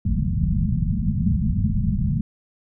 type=low-pass noise; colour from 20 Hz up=white; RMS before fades=-21 dBFS; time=0.05-2.21 s; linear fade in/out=5 ms; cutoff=220 Hz; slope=96 dB/octave; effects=none